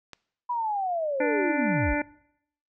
click, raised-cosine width 0.2 ms, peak -23 dBFS, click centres 0.133 s
sine linear sweep, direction down, 987.8 to 39.14 Hz, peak -25 dBFS, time 0.49-1.94 s, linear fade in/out 10 ms
harmonic tone, 293.7 Hz, D4, in tune, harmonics 1 / 2 / 3 / 5 / 6 / 7 / 8, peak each -27 / -30 / -32 / -34 / -35 / -35 / -36 dBFS, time 1.2-2.02 s, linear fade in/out 5 ms
effects noise-tail reverb RT60 0.7 s tail -21 dB re dry

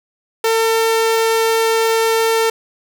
sawtooth tone, 450.7 Hz, A4, 42 cents sharp, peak -9 dBFS, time 0.44-2.5 s, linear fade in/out 5 ms, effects none

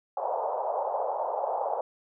white band-pass noise, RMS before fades -30 dBFS, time 0.17-1.81 s, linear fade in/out 2 ms, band 500 to 920 Hz, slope 48 dB/octave, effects none

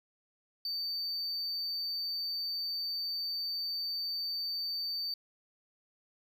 triangle tone, 4586 Hz, D8, 42 cents flat, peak -32 dBFS, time 0.65-5.14 s, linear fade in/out 2 ms, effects none

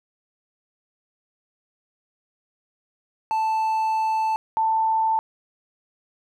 triangle / sine tone pair in turn, 880 / 887.1 Hz, A5 / A5, 0 / +14 cents, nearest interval unison, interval 14 cents, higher second, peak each -18 dBFS, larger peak neither, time 3.31-4.36 / 4.57-5.19 s, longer first, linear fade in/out 0 ms, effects none

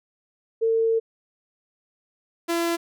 sine / sawtooth tone pair in turn, 451.8 / 338.2 Hz, A4 / E4, +46 / +44 cents, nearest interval perfect fourth, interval 502 cents, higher first, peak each -18 dBFS, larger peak neither, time 0.61-1 / 2.48-2.77 s, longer first, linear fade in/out 20 ms, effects none

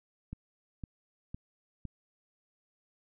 click train, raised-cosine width 5 ms, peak -27 dBFS, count 4, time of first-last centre 0.33-1.853 s, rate 1.97 Hz, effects none

